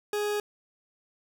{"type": "tone", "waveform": "40% pulse", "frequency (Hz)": 415.7, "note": "G#4", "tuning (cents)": 2, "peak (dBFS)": -26, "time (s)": [0.13, 0.4], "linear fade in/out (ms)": 2, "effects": []}